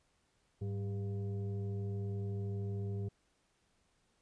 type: tone with frequency modulation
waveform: sine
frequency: 102.9 Hz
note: G#2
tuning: 16 cents flat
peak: -35 dBFS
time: 0.61-3.09 s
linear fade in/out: 10 ms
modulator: 296 Hz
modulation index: 0.64
effects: pink hiss -75 dBFS RMS until 4.21 s + resampled to 22050 Hz